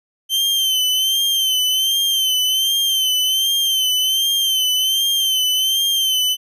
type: tone with vibrato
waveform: 40% pulse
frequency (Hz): 3100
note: G7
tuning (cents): -20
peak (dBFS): -14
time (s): 0.29-6.37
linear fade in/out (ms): 50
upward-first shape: sine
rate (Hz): 1.3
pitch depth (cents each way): 56
effects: none